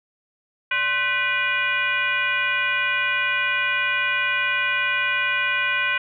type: tone with frequency modulation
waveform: sine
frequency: 1975.5 Hz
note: B6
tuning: in tune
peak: -19 dBFS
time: 0.71-5.98 s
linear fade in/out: 5 ms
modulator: 464 Hz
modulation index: 1.7
effects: none